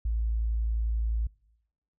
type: tone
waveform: sine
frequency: 55.7 Hz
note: A1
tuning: 22 cents sharp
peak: -25 dBFS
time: 0.05-1.27 s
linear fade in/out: 5 ms
effects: noise-tail reverb RT60 0.9 s tail -25 dB re dry